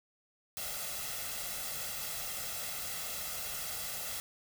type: noise with comb filter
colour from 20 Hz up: white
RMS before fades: -39 dBFS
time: 0.57-4.2 s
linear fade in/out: 0 ms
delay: 1.5 ms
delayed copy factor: +0.65
effects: none